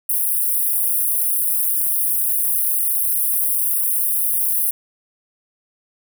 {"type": "high-pass noise", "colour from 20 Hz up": "white", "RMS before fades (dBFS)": -19, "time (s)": [0.09, 4.71], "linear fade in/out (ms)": 5, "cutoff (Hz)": 9300, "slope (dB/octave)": 96, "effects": []}